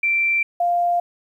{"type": "tone pair in turn", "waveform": "sine", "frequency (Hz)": [2349, 698.4], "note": ["D7", "F5"], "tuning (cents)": [0, 0], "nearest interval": "octave + major sixth", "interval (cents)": 2100, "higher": "first", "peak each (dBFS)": -16, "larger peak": "neither", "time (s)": [[0.03, 0.43], [0.6, 1]], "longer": "neither", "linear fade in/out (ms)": 5, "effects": ["9-bit"]}